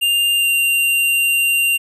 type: tone with pitch glide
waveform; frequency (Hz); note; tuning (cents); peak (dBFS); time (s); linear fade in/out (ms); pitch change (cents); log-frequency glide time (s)
square; 2800 to 2776; F7 to F7; +4 to -11; -14; 0.01-1.78; 20; -15; 0.36-0.48
effects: none